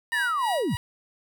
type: tone with tremolo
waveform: 15% pulse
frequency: 962 Hz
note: B5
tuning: 46 cents flat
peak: -22 dBFS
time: 0.12-0.77 s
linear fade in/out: 0 ms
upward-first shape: sine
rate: 3.2 Hz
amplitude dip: 80%
type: linear sweep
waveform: sine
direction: down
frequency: 1864.7 to 69.5 Hz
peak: -23 dBFS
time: 0.12-0.76 s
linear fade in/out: 10 ms
effects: none